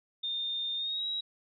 sine tone with pitch glide, 3632 to 3848 Hz, A#7 to B7, -46 to -46 cents, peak -31 dBFS, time 0.23-1.21 s, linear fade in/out 10 ms, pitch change +100 cents, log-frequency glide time 0.76-1.05 s, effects none

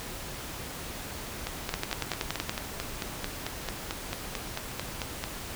two click trains, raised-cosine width 0.2 ms, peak -11 / -14 dBFS, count 9 / 18, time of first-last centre 1.74-2.495 / 1.47-5.239 s, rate 10.6 / 4.51 Hz, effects pink hiss -39 dBFS RMS until 5.55 s

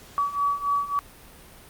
sine beating tone pair, 1138 / 1141.6 Hz, C#6 / D6, +45 / -49 cents, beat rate 3.6 Hz, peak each -27 / -24 dBFS, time 0.18-0.99 s, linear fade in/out 0 ms, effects pink hiss -48 dBFS RMS until 1.69 s + Opus 48 kbps

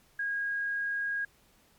sine tone, 1636 Hz, G#6, 26 cents flat, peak -29 dBFS, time 0.19-1.25 s, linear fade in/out 5 ms, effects pink hiss -64 dBFS RMS until 1.78 s + MP3 96 kbps

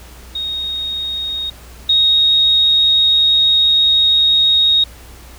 sine tone pair in turn, 3733 / 3749 Hz, A#7 / A#7, +2 / +9 cents, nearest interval unison, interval 7 cents, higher second, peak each -19 / -9 dBFS, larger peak second, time 0.35-1.5 / 1.89-4.84 s, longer second, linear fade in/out 5 ms, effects added 60 Hz sine -37 dBFS peak until 5.38 s + pink hiss -41 dBFS RMS until 5.38 s

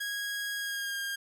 sawtooth tone with pitch glide, 1647 to 1613.1 Hz, G#6 to G6, -15 to +49 cents, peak -29 dBFS, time 0-1.16 s, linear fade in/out 10 ms, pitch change -36 cents, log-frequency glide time 0.55-0.97 s, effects none

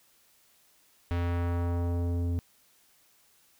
square tone with low-pass filter sweep, 86.6 Hz, F2, 14 cents flat, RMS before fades -29 dBFS, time 1.11-2.39 s, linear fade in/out 0 ms, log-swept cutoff 3100 to 290 Hz, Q 0.88, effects white hiss -64 dBFS RMS until 3.59 s

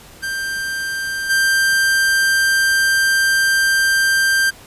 45% pulse tone with level steps, 1575 Hz, G6, 8 cents sharp, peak -21 / -13 dBFS, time 0.22-4.51 s, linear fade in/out 20 ms, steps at 1.29 s, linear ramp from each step 20 ms, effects pink hiss -42 dBFS RMS until 4.66 s + resampled to 32000 Hz

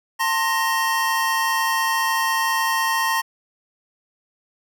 square tone cluster, 901 / 1055 / 1865 Hz, A5 / C6 / A#6, +41 / +14 / 0 cents, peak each -24 dBFS, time 0.19-3.22 s, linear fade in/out 20 ms, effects none

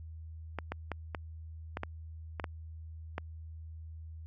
clicks, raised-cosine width 0.5 ms, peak -20 dBFS, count 9, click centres 0.587 / 0.72 / 0.917 / 1.148 / 1.771 / 1.834 / 2.398 / 2.442 / 3.181 s, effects added 80 Hz sine -43 dBFS peak until 4.26 s

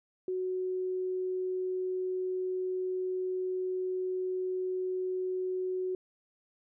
sine tone, 370 Hz, F#4, in tune, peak -30 dBFS, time 0.28-5.95 s, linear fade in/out 2 ms, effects none

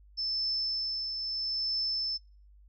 sine tone with tremolo, 5274 Hz, E8, in tune, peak -28 dBFS, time 0.17-2.18 s, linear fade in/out 20 ms, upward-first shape triangle, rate 0.77 Hz, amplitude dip 45%, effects noise-tail reverb RT60 0.4 s tail -25 dB re dry + added 50 Hz sine -54 dBFS peak until 2.68 s

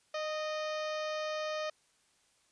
harmonic tone with a mistuned harmonic, 615 Hz, D#5, 20 cents flat, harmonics 1 / 2 / 3 / 4 / 5 / 6 / 7 / 8 / 9 / 10, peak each -35 / -41 / -45 / -47 / -49 / -51 / -52 / -53 / -54 / -55 dBFS, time 0.14-1.7 s, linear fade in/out 5 ms, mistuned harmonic 2, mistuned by +22 cents, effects white hiss -70 dBFS RMS until 2.51 s + resampled to 22050 Hz

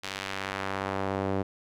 sawtooth tone with band-pass filter sweep, 97 Hz, G2, 18 cents flat, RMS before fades -32 dBFS, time 0.03-1.43 s, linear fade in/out 10 ms, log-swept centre 3600 to 440 Hz, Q 0.82, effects none

